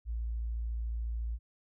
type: tone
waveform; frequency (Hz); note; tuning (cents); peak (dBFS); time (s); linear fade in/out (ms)
sine; 57; A#1; -38; -32; 0.05-1.39; 50
effects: none